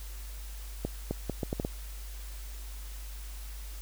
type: accelerating click train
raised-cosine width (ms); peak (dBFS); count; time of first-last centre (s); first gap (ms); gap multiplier
2; -17; 7; 0.85-1.649; 260; 0.72
effects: added 50 Hz sine -39 dBFS peak until 3.81 s + white hiss -50 dBFS RMS until 3.81 s